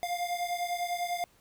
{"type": "beating tone pair", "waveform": "square", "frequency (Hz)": [700, 710], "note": ["F5", "F5"], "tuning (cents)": [4, 28], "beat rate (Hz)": 10, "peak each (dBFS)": [-33, -36], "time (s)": [0.03, 1.24], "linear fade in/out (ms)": 0, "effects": ["pink hiss -64 dBFS RMS until 1.4 s"]}